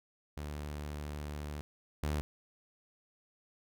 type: tone pair in turn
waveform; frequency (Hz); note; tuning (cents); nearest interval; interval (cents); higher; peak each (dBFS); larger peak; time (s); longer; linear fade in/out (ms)
sawtooth; 74 / 74.56; D2 / D2; +14 / +27; unison; 13; second; -35 / -28; second; 0.37-1.61 / 2.03-2.21; first; 0
effects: none

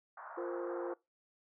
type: band-pass noise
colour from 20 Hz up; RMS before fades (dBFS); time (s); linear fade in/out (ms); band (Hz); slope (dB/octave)
pink; -48; 0.17-0.94; 5; 670 to 1500; 48
type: chord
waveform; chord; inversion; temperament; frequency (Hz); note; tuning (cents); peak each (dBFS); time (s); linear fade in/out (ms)
sine; F suspended fourth; none; equal; 349.2 / 466.2 / 523.3; F4 / Bb4 / C5; 0 / 0 / 0; -39 / -44 / -42; 0.37-0.94; 10
effects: noise-tail reverb RT60 0.2 s tail -21 dB re dry

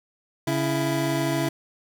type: tone pair together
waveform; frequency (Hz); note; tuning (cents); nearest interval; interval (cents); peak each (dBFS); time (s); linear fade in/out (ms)
25% pulse; 139.5 / 331.3; C#3 / E4; +11 / +9; octave + minor third; 1498; -22 / -21; 0.47-1.49; 5
effects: none

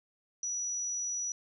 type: tone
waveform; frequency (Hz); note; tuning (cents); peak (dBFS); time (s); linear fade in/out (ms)
sine; 5870; F#8; -15; -32; 0.43-1.32; 2
effects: none

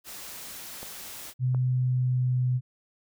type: noise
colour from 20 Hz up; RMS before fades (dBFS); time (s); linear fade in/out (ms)
white; -41; 0.04-1.34; 50
type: clicks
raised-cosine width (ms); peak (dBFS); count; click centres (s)
1; -26; 2; 0.83 / 1.547
type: tone with pitch glide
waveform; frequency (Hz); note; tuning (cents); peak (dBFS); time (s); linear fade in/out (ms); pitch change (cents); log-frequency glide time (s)
sine; 127.1 to 126; C3 to B2; -50 to +35; -22; 1.39-2.61; 50; -15; 1.57-2.47
effects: none

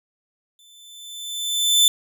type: tone with exponential growth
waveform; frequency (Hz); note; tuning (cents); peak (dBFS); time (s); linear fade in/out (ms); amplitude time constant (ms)
sawtooth; 3528; A7; +4; -8; 0.59-1.88; 1; 280
effects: none

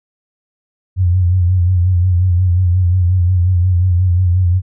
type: tone with vibrato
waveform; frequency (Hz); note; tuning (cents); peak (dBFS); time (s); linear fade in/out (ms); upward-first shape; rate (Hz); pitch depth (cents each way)
sine; 90.1; F#2; -45; -9; 0.96-4.62; 50; sine; 5.6; 65
effects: none

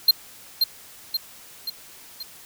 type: tone with echo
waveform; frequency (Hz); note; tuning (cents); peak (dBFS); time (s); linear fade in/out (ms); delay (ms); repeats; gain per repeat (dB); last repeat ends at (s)
square; 4186; C8; 0; -11; 0.08-0.11; 5; 530; 4; -5; 2.23
effects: white hiss -46 dBFS RMS until 2.45 s

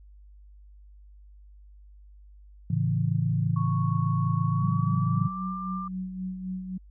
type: chord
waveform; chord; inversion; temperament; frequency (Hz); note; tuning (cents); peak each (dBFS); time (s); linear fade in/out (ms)
sine; A major; none; equal; 110 / 138.59 / 164.81; A2 / C#3 / E3; 0 / 0 / 0; -27; 2.7-5.28; 5
type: tone with pitch glide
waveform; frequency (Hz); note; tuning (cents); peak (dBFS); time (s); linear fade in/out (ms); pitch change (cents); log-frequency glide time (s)
sine; 1108.7 to 1188.3; C#6 to D6; 0 to +20; -33; 3.56-5.88; 5; +120; 4.44-5.5
type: tone with tremolo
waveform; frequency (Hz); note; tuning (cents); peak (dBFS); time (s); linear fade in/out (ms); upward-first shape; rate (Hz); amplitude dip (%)
sine; 185.8; F#3; +7; -29; 4.61-6.78; 10; sine; 3.8; 50
effects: added 50 Hz sine -48 dBFS peak until 6.9 s

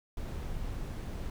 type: noise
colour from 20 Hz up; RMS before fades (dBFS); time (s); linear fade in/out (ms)
brown; -37; 0.17-1.3; 2
effects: none

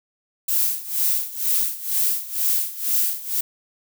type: noise with tremolo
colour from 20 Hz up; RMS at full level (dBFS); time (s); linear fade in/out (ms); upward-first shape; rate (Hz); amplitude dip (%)
violet; -19; 0.48-3.41; 5; sine; 2.1; 85
effects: none

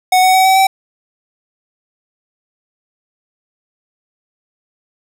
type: tone with pitch steps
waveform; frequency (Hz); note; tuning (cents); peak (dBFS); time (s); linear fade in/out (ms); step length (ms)
square; 740 / 747.3 / 754.7 / 762.1 / 769.6; F#5 / F#5 / F#5 / G5 / G5; 0 / +17 / +34 / -49 / -32; -8; 0.12-0.67; 5; 110
effects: none

